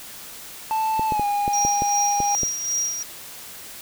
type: tone with pitch glide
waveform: triangle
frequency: 880 to 816.3 Hz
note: A5 to G#5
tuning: 0 to -30 cents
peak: -18 dBFS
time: 0.71-2.35 s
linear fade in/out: 0 ms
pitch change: -130 cents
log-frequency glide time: 1.07-1.25 s
type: clicks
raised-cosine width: 2 ms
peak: -14 dBFS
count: 8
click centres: 0.995 / 1.122 / 1.196 / 1.479 / 1.65 / 1.821 / 2.203 / 2.433 s
type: tone with tremolo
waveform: triangle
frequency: 5710 Hz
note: F8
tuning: 37 cents sharp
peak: -19 dBFS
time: 1.53-3.03 s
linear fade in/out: 5 ms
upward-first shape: sine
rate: 2.6 Hz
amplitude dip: 55%
effects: white hiss -39 dBFS RMS until 3.81 s